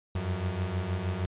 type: beating tone pair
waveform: 35% pulse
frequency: 87.4 / 93.8 Hz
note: F2 / F#2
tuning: +2 / +24 cents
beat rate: 6.4 Hz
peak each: -32 / -29 dBFS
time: 0.15-1.26 s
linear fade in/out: 5 ms
effects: resampled to 8000 Hz